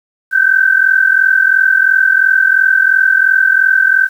sine tone pair together, 1525.1 / 1568 Hz, G6 / G6, -48 / 0 cents, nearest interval unison, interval 48 cents, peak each -10 dBFS, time 0.31-4.09 s, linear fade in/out 50 ms, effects 7-bit

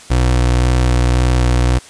30% pulse tone with vibrato, 61.7 Hz, B1, 1 cent flat, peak -8 dBFS, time 0.1-1.79 s, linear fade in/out 10 ms, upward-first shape square, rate 1.9 Hz, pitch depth 12 cents each way, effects white hiss -39 dBFS RMS until 1.89 s + resampled to 22050 Hz

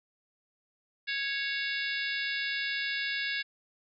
harmonic tone with a mistuned harmonic, 553 Hz, C#5, 4 cents flat, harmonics 3 / 4 / 5 / 6 / 7 / 8 / 9, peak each -34 / -36 / -38 / -40 / -41 / -42 / -43 dBFS, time 1.07-3.43 s, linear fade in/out 20 ms, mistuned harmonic 6, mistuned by +82 cents, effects none

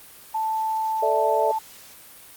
sine tone, 880 Hz, A5, in tune, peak -22 dBFS, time 0.34-1.59 s, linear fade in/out 10 ms
sine chord, A suspended fourth, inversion none, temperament equal, 440 / 587.3 / 659.3 Hz, A4 / D5 / E5, 0 / 0 / 0 cents, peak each -24 dBFS, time 1.02-1.52 s, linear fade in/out 10 ms
effects white hiss -46 dBFS RMS until 2.36 s + Opus 32 kbps

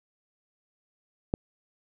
click, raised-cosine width 2 ms, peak -12 dBFS, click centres 1.339 s, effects none

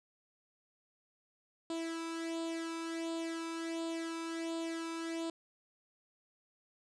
sawtooth tone with flanger, 329.6 Hz, E4, in tune, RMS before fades -39 dBFS, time 1.7-5.3 s, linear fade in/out 2 ms, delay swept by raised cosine 0.25 to 0.81 ms, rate 1.4 Hz, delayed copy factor +0.65, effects resampled to 22050 Hz

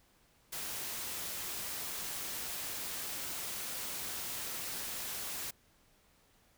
white noise, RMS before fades -40 dBFS, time 0.52-5.51 s, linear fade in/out 10 ms, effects pink hiss -68 dBFS RMS until 6.57 s

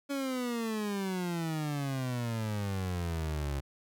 30% pulse exponential sweep, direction down, 283.5 to 68.2 Hz, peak -29 dBFS, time 0.09-3.61 s, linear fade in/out 20 ms, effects none

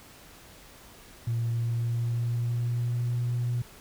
sine tone with pitch glide, 116.54 to 121.07 Hz, A#2 to B2, 0 to -34 cents, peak -24 dBFS, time 1.27-3.62 s, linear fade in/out 5 ms, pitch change +66 cents, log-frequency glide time 1.53-3.19 s, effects tanh soft clip ceiling -22 dBFS + pink hiss -51 dBFS RMS until 3.8 s

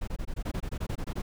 brown noise bursts, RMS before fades -32 dBFS, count 14, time 0.01-1.22 s, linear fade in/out 10 ms, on 66 ms, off 22 ms, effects none

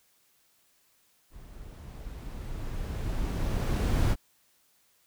brown noise with level ramp, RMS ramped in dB -48 to -22 dBFS, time 1.3-4.16 s, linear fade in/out 50 ms, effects white hiss -67 dBFS RMS until 5.06 s

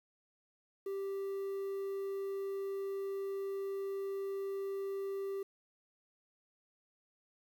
triangle tone with quantisation, 392 Hz, G4, in tune, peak -34 dBFS, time 0.86-5.43 s, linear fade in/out 5 ms, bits 10, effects none

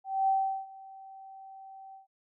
sine tone with ADSR envelope, 773 Hz, G5, 24 cents flat, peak -22 dBFS, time 0.04-2.07 s, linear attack 240 ms, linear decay 380 ms, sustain -23 dB, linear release 130 ms, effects none

